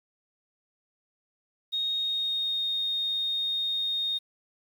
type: tone with pitch glide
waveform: sine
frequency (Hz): 3729 to 3699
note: A#7 to A#7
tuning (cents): 0 to -14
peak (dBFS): -26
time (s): 1.72-4.19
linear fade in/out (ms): 20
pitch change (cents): -14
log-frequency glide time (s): 1.94-2.64
effects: 9-bit